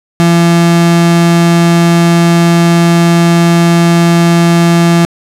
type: tone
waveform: 35% pulse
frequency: 169.8 Hz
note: F3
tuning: 48 cents flat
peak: -3 dBFS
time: 0.2-5.05 s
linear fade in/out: 0 ms
effects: low-pass 11000 Hz 12 dB/octave